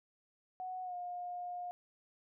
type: tone with pitch glide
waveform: sine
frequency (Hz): 740 to 712.3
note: F#5 to F5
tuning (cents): 0 to +34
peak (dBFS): -39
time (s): 0.6-1.71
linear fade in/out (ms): 0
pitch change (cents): -66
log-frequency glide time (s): 0.83-0.95
effects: none